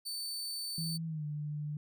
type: tone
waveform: sawtooth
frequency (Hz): 4536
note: C#8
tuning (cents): +39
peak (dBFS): -34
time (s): 0.05-0.98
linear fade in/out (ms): 20
type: tone with pitch glide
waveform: sine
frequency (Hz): 163.4 to 148.98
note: E3 to D3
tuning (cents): -15 to +25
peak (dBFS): -35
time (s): 0.78-1.77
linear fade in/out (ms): 2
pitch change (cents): -160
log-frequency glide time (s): 1.06-1.25
effects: none